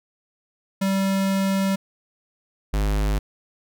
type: tone pair in turn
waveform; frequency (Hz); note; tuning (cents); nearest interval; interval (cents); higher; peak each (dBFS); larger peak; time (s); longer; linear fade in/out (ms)
square; 193.9 / 51.26; G3 / G#1; -19 / -22; octave + major seventh; 2303; first; -20; neither; 0.81-1.76 / 2.73-3.19; first; 10
effects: none